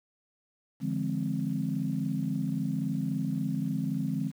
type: chord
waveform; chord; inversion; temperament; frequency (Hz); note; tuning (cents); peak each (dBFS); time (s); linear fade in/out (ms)
sine; D half-diminished seventh; none; equal with one note detuned; 146.83 / 170.53 / 207.7 / 261.6; D3 / F3 / Ab3 / C4; 0 / -41 / 0 / 0; -33; 0.8-4.32; 50
effects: tanh soft clip ceiling -17 dBFS + 9-bit